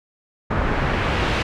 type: noise with low-pass filter sweep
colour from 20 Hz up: pink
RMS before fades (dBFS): -21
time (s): 0.5-1.43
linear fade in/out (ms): 10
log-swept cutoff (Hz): 1400 to 3200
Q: 1.1
effects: none